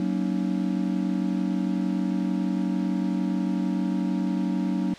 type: chord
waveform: triangle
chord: D# minor seventh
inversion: first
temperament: just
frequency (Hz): 186.68 / 233.3 / 280 / 311.1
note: F#3 / A#3 / C#4 / D#4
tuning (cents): +16 / +2 / +18 / 0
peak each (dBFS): -24 / -28 / -28 / -29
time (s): 0-4.94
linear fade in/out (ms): 2
effects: white hiss -44 dBFS RMS until 4.98 s + low-pass 4000 Hz 12 dB/octave